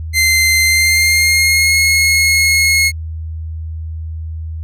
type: tone with pitch glide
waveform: sawtooth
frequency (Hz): 2079 to 2166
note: C7 to C#7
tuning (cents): -12 to -41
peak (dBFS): -6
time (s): 0.13-2.92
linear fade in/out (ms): 50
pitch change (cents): +71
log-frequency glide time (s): 0.65-1.77
effects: added 80 Hz sine -21 dBFS peak until 4.63 s + resampled to 32000 Hz